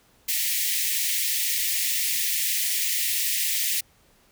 white high-pass noise, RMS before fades -25 dBFS, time 0.28-3.81 s, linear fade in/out 10 ms, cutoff 1800 Hz, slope 96 dB/octave, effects pink hiss -60 dBFS RMS until 4.31 s

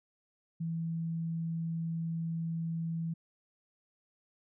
sine tone, 164.81 Hz, E3, in tune, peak -32 dBFS, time 0.6-3.14 s, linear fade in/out 10 ms, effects none

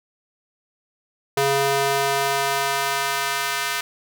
square tone with high-pass filter sweep, 138.59 Hz, C#3, in tune, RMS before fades -22 dBFS, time 1.37-3.81 s, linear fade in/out 5 ms, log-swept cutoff 410 to 1500 Hz, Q 1, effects none

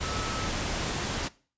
sine tone in noise, 1300 Hz, E6, 24 cents flat, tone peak -37 dBFS, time 0.02-0.49 s, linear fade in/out 20 ms, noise pink, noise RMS -31 dBFS, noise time 0-1.29 s, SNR -9 dB, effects noise-tail reverb RT60 0.4 s tail -20 dB re dry + resampled to 16000 Hz

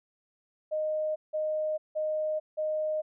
sine tone bursts, 618 Hz, D#5, 12 cents flat, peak -27 dBFS, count 4, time 0.71-3.02 s, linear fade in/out 20 ms, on 450 ms, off 170 ms, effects none

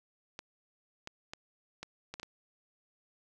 clicks, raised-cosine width 0.2 ms, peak -24 dBFS, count 7, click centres 0.391 / 1.074 / 1.335 / 1.83 / 2.14 / 2.198 / 2.231 s, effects none

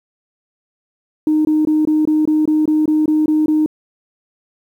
sine tone bursts, 308.1 Hz, D#4, 17 cents flat, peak -10 dBFS, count 12, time 1.27-3.661 s, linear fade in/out 2 ms, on 180 ms, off 21 ms, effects tanh soft clip ceiling -7 dBFS + 8-bit

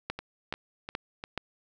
two click trains, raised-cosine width 0.3 ms, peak -15 / -21 dBFS, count 4 / 4, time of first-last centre 0.1-1.377 / 0.19-1.239 s, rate 2.35 / 2.86 Hz, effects none

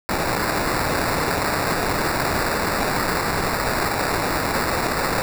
white noise with sample-and-hold, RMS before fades -22 dBFS, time 0.09-5.22 s, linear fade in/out 0 ms, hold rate 3150 Hz, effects none

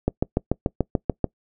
click train, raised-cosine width 2 ms, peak -6 dBFS, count 9, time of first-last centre 0.08-1.243 s, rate 6.88 Hz, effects noise-tail reverb RT60 0.1 s tail -24 dB re dry

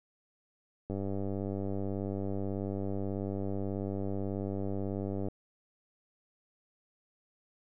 click train, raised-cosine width 2 ms, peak -23 dBFS, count 432, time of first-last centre 0.9-5.285 s, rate 98.3 Hz, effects none

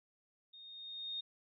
sine tone with level ramp, 3695 Hz, A#7, 16 cents flat, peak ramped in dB -53 to -37 dBFS, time 0.53-1.21 s, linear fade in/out 10 ms, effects none

